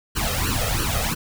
pink noise with flanger, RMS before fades -23 dBFS, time 0.15-1.15 s, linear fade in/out 20 ms, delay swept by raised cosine 0.68 to 1.61 ms, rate 3 Hz, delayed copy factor +0.95, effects none

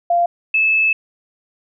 sine tone pair in turn, 693 / 2610 Hz, F5 / E7, -14 / -18 cents, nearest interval octave + major seventh, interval 2296 cents, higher second, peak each -12 dBFS, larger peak neither, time 0.1-0.26 / 0.54-0.93 s, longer second, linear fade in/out 5 ms, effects none

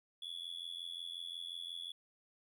triangle tone with amplitude modulation, 3406 Hz, G#7, 43 cents sharp, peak -37 dBFS, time 0.22-1.92 s, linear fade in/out 5 ms, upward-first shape sine, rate 85.6 Hz, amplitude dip 90%, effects 13-bit

